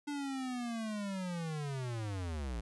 square linear sweep, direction down, 293.7 to 53.7 Hz, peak -37 dBFS, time 0.07-2.61 s, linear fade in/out 10 ms, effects resampled to 24000 Hz

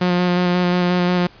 sawtooth tone with vibrato, 178.5 Hz, F3, 38 cents sharp, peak -11 dBFS, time 0.01-1.27 s, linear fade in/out 5 ms, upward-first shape square, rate 5.6 Hz, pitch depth 13 cents each way, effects pink hiss -46 dBFS RMS until 1.4 s + resampled to 11025 Hz

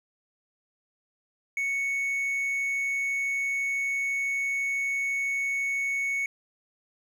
triangle tone, 2217 Hz, C#7, in tune, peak -24 dBFS, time 1.57-6.26 s, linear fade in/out 2 ms, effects none

